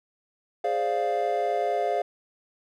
triangle chord, D half-diminished seventh, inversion second, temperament equal, 415.3 / 523.3 / 587.3 / 698.5 Hz, Ab4 / C5 / D5 / F5, 0 / 0 / 0 / 0 cents, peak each -28 / -29 / -29 / -24 dBFS, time 0.64-2.02 s, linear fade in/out 5 ms, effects none

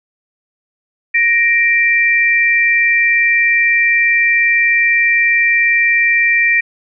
sine tone pair together, 1868.4 / 2354 Hz, A#6 / D7, +3 / +3 cents, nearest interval major third, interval 400 cents, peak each -12 dBFS, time 1.14-6.61 s, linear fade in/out 10 ms, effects none

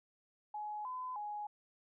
sine tone with pitch steps, 842 / 1014 / 834 Hz, G#5 / B5 / G#5, +24 / +45 / +7 cents, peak -39 dBFS, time 0.54-1.47 s, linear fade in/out 5 ms, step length 310 ms, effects none

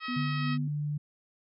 harmonic tone, 638 Hz, D#5, 43 cents sharp, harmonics 2 / 3 / 4 / 5 / 6 / 7 / 8, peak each -37 / -40 / -41 / -45 / -47 / -49 / -48 dBFS, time 0-0.58 s, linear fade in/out 50 ms
sine tone with tremolo, 246.4 Hz, B3, 4 cents flat, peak -30 dBFS, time 0.08-0.68 s, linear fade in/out 5 ms, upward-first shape sine, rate 2.8 Hz, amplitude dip 70%
sine tone with pitch glide, 146.83 to 147.85 Hz, D3 to D3, 0 to +12 cents, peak -29 dBFS, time 0.16-0.98 s, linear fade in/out 10 ms, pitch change +12 cents, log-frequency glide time 0.46-0.73 s
effects none

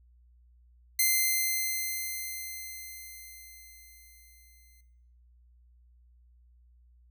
5% pulse tone with exponential decay, 2077 Hz, C7, 13 cents flat, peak -12 dBFS, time 0.99-4.81 s, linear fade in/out 5 ms, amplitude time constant 830 ms, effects noise-tail reverb RT60 0.8 s tail -17 dB re dry + added 60 Hz sine -57 dBFS peak until 7.1 s

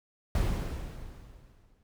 brown noise with exponential decay, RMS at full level -25 dBFS, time 0.35-1.83 s, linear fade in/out 2 ms, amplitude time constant 320 ms, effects none

